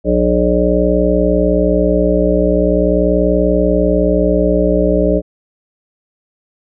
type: harmonic tone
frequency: 60.4 Hz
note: B1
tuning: 38 cents flat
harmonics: 1 / 3 / 5 / 7 / 9 / 10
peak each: -17 / -17 / -17 / -17 / -17 / -17 dBFS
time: 0.04-5.22 s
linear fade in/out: 50 ms
effects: none